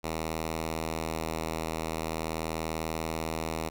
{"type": "tone", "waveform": "5% pulse", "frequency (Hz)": 80.4, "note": "E2", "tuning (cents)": -43, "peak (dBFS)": -20, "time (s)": [0.03, 3.7], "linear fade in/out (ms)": 20, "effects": []}